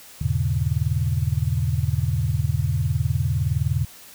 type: chord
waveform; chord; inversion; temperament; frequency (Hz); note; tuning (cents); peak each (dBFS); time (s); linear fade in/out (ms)
sine; E dominant seventh; none; equal with one note detuned; 82.41 / 103.83 / 123.47 / 143.15; E2 / G#2 / B2 / D3; 0 / 0 / 0 / -44; -25; 0.21-3.85; 5
effects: white hiss -45 dBFS RMS until 4.14 s